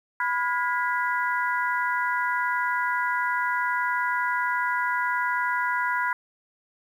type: harmonic tone with a mistuned harmonic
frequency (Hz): 329.6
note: E4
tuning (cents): 0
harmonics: 3 / 4 / 5 / 6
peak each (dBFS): -26 / -28 / -30 / -32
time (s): 0.2-6.13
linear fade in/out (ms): 2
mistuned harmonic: 4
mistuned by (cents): +140
effects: 9-bit